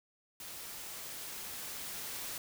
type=noise with level ramp; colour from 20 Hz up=white; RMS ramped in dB=-46 to -41 dBFS; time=0.4-2.38 s; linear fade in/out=2 ms; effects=none